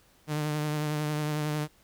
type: tone with vibrato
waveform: sawtooth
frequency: 150.9 Hz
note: D3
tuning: 47 cents sharp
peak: -24 dBFS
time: 0.27-1.68 s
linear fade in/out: 50 ms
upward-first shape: triangle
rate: 11 Hz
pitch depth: 31 cents each way
effects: pink hiss -62 dBFS RMS until 1.83 s